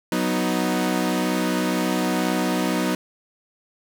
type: chord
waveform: sawtooth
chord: B major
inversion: second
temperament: equal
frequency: 185 / 246.9 / 311.1 Hz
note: F#3 / B3 / D#4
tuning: 0 / 0 / 0 cents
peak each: -21 dBFS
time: 0.12-2.95 s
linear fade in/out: 2 ms
effects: none